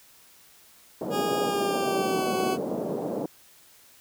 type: band-pass noise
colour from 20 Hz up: white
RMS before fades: -30 dBFS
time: 1.01-3.26 s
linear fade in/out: 5 ms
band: 170 to 590 Hz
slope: 24 dB/octave
type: tone with pitch glide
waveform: 20% pulse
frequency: 410.5 to 374.3 Hz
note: G#4 to F#4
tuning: -20 to +20 cents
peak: -21 dBFS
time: 1.1-2.58 s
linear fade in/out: 50 ms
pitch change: -160 cents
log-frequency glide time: 1.41-2.3 s
effects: white hiss -55 dBFS RMS until 4 s